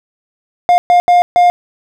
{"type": "tone bursts at uneven times", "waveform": "triangle", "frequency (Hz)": 708, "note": "F5", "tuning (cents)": 23, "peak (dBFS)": -3, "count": 4, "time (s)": [[0.69, 0.78], [0.9, 1], [1.08, 1.22], [1.36, 1.5]], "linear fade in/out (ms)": 0, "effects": []}